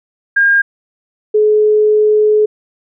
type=tone pair in turn; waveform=sine; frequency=1614 / 425.5 Hz; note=G#6 / G#4; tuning=-50 / +42 cents; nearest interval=octave + major seventh; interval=2308 cents; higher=first; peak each=-7 dBFS; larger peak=neither; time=0.36-0.62 / 1.34-2.46 s; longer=second; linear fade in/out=10 ms; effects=none